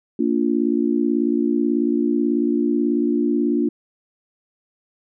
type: chord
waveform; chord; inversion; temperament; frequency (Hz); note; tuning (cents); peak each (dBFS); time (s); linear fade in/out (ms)
sine; Bb major; none; just; 233.1 / 291.4 / 349.6; Bb3 / D4 / F4; 0 / -13 / +2; -21 / -20 / -22; 0.19-3.69; 5
effects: none